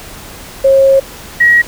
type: tone pair in turn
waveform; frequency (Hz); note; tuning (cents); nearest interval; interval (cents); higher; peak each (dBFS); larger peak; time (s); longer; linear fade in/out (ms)
sine; 541 / 1904.1; C#5 / A#6; -42 / +36; octave + minor seventh; 2178; second; -4; neither; 0.64-1 / 1.4-1.62; first; 10
effects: pink hiss -31 dBFS RMS until 1.67 s